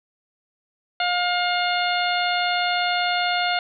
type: harmonic tone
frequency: 711 Hz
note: F5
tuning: 31 cents sharp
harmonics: 1 / 2 / 3 / 4 / 5 / 6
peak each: -23 / -26 / -28 / -29 / -30 / -31 dBFS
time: 1-3.59 s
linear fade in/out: 2 ms
effects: none